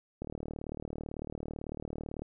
click train, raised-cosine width 2 ms, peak -25 dBFS, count 77, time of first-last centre 0.22-2.22 s, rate 38 Hz, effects none

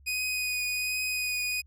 sawtooth tone with vibrato, 2489 Hz, D#7, in tune, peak -25 dBFS, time 0.06-1.62 s, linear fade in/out 20 ms, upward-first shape triangle, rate 1.3 Hz, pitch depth 15 cents each way, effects added 69 Hz sine -53 dBFS peak until 1.66 s

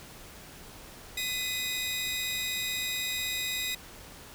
sawtooth tone cluster, 2013 / 2498 / 3775 Hz, B6 / D#7 / A#7, +33 / +6 / +21 cents, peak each -33 / -33 / -30 dBFS, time 1.17-3.75 s, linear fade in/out 5 ms, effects pink hiss -48 dBFS RMS until 4.34 s

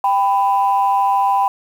sine tone pair together, 790 / 996.4 Hz, G5 / B5, +13 / +15 cents, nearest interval major third, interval 402 cents, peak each -14 / -15 dBFS, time 0.04-1.48 s, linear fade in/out 2 ms, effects tanh soft clip ceiling -6 dBFS + 7-bit

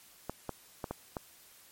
clicks, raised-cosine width 1 ms, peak -21 dBFS, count 5, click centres 0.296 / 0.493 / 0.842 / 0.91 / 1.168 s, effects white hiss -58 dBFS RMS until 1.71 s + MP3 64 kbps

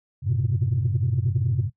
sine tone cluster, 94.6 / 112.1 / 124.4 / 133.9 Hz, F#2 / A2 / B2 / C3, +39 / +33 / +13 / +40 cents, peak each -25 dBFS, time 0.22-1.7 s, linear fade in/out 50 ms, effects noise-tail reverb RT60 0.1 s tail -18 dB re dry + tanh soft clip ceiling -14 dBFS

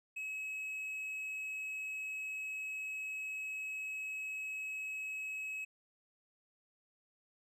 triangle tone, 2566 Hz, E7, 47 cents flat, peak -37 dBFS, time 0.16-5.65 s, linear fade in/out 10 ms, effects none

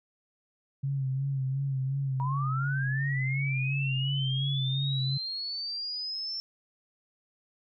sine tone with vibrato, 135.1 Hz, C#3, 44 cents flat, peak -27 dBFS, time 0.83-5.18 s, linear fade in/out 10 ms, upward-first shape sine, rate 2.8 Hz, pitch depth 50 cents each way
sine linear sweep, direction up, 944 to 5400 Hz, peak -32 dBFS, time 2.2-6.4 s, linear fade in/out 0 ms
effects none

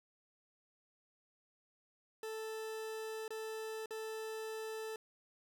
40% pulse tone with dropouts, 440 Hz, A4, in tune, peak -40 dBFS, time 2.23-4.96 s, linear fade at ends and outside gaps 2 ms, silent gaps 3.28-3.305 / 3.859-3.907 s, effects none

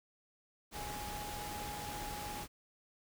sine tone in noise, 830.6 Hz, G#5, in tune, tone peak -44 dBFS, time 0.73-2.46 s, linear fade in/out 50 ms, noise pink, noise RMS -44 dBFS, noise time 0.71-2.48 s, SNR -3 dB, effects none

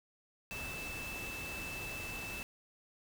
sine tone in noise, 2637 Hz, E7, in tune, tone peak -42 dBFS, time 0.51-2.43 s, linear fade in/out 0 ms, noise pink, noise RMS -45 dBFS, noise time 0.51-2.43 s, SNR 0 dB, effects none

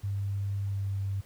sine tone with pitch glide, 99.5 to 98.13 Hz, G2 to G2, +26 to +2 cents, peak -28 dBFS, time 0.03-1.21 s, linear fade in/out 10 ms, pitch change -24 cents, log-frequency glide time 0.59-0.99 s, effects pink hiss -58 dBFS RMS until 1.25 s + high-pass 60 Hz 12 dB/octave

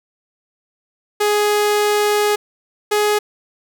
sawtooth tone pair in turn, 416.7 / 418.6 Hz, G#4 / G#4, +6 / +14 cents, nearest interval unison, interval 8 cents, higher second, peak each -10 dBFS, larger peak neither, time 1.2-2.36 / 2.91-3.19 s, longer first, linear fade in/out 10 ms, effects none

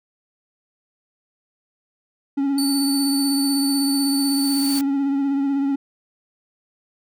triangle tone with vibrato, 277.2 Hz, C#4, in tune, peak -16 dBFS, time 2.37-5.76 s, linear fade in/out 10 ms, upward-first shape triangle, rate 16 Hz, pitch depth 39 cents each way
25% pulse tone, 4516 Hz, C#8, 31 cents sharp, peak -19 dBFS, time 2.58-4.79 s, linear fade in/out 2 ms
white noise with exponential growth, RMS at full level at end -32 dBFS, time 3.52-4.81 s, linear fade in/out 0 ms, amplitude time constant 280 ms
effects none

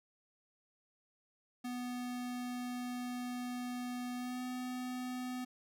square tone with pitch glide, 246.9 to 251.4 Hz, B3 to B3, 0 to +31 cents, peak -39 dBFS, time 1.64-5.45 s, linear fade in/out 10 ms, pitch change +31 cents, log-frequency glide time 4.16-4.42 s, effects none

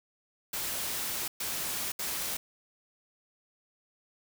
white noise bursts at uneven times, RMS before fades -34 dBFS, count 3, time 0.53-1.28 / 1.4-1.92 / 1.99-2.37 s, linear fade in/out 5 ms, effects none

